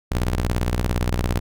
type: ring-modulated tone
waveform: sawtooth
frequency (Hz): 60.5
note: B1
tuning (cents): -35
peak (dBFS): -13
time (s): 0.11-1.4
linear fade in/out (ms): 10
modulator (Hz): 21.5
effects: none